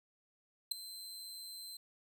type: tone with ADSR envelope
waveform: sawtooth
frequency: 4097 Hz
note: C8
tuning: 37 cents flat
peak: -25 dBFS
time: 0.71-1.77 s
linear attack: 8 ms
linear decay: 5 ms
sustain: -18 dB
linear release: 4 ms
effects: none